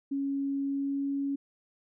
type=tone with pitch glide; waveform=sine; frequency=276.9 to 278.5 Hz; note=C#4 to C#4; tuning=-2 to +8 cents; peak=-28 dBFS; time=0.11-1.36 s; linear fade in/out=10 ms; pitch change=+10 cents; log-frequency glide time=0.62-1.09 s; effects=none